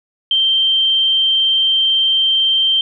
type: tone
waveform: sine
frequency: 3139 Hz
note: G7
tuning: 2 cents sharp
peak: -11 dBFS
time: 0.31-2.81 s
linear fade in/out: 2 ms
effects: none